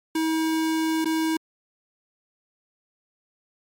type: tone with dropouts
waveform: square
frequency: 320 Hz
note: D#4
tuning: 49 cents sharp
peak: -22 dBFS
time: 0.15-1.37 s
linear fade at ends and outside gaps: 5 ms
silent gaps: 1.046-1.055 s
effects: MP3 64 kbps